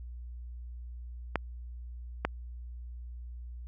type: clicks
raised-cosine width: 0.5 ms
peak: -12 dBFS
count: 2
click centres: 1.357 / 2.25 s
effects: added 60 Hz sine -40 dBFS peak until 3.67 s